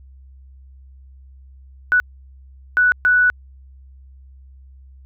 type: tone bursts at uneven times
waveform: sine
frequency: 1480 Hz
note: F#6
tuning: in tune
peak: -11 dBFS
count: 3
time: 1.92-2 / 2.77-2.92 / 3.05-3.3 s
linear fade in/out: 0 ms
effects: added 66 Hz sine -41 dBFS peak until 5.05 s